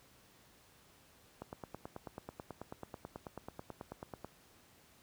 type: click train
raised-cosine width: 1 ms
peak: -29 dBFS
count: 27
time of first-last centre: 1.42-4.246 s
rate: 9.2 Hz
effects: pink hiss -64 dBFS RMS until 5.02 s + high-pass 60 Hz 12 dB/octave